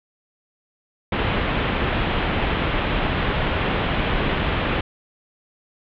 pink low-pass noise, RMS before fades -22 dBFS, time 1.12-4.81 s, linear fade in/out 5 ms, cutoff 3400 Hz, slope 48 dB/octave, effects none

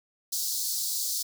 pink high-pass noise, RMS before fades -30 dBFS, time 0.32-1.23 s, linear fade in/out 10 ms, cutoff 4200 Hz, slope 48 dB/octave, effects none

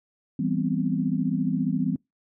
sine chord, C major seventh, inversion first, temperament equal, 164.81 / 196 / 246.9 / 261.6 Hz, E3 / G3 / B3 / C4, 0 / 0 / 0 / 0 cents, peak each -28 dBFS, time 0.39-1.96 s, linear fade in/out 5 ms, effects noise-tail reverb RT60 0.2 s tail -26 dB re dry

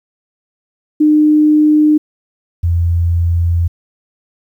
sine tone pair in turn, 303.3 / 85.29 Hz, D#4 / F2, -44 / -40 cents, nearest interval octave + minor seventh, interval 2196 cents, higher first, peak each -6 / -10 dBFS, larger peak first, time 1-1.98 / 2.63-3.68 s, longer second, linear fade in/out 10 ms, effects 8-bit

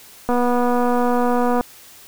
click train, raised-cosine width 1 ms, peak -7 dBFS, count 323, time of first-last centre 0.29-1.61 s, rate 244 Hz, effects white hiss -44 dBFS RMS until 2.07 s

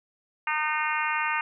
harmonic tone, 305.7 Hz, D#4, 30 cents flat, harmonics 3 / 4 / 5 / 6 / 7 / 8 / 9, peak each -30 / -31 / -32 / -33 / -33 / -34 / -35 dBFS, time 0.47-1.41 s, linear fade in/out 2 ms, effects none

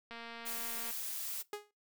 click train, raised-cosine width 0.3 ms, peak -31 dBFS, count 186, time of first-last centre 0.11-0.907 s, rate 232 Hz
blue noise, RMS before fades -40 dBFS, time 0.45-1.43 s, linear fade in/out 20 ms
sawtooth tone with exponential decay, 415.3 Hz, G#4, in tune, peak -32 dBFS, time 1.53-1.71 s, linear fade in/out 2 ms, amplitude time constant 37 ms
effects noise-tail reverb RT60 0.2 s tail -20 dB re dry

